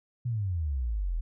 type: exponential sweep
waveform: sine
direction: down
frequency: 126 to 38.57 Hz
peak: -27 dBFS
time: 0.25-1.21 s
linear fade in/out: 10 ms
effects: none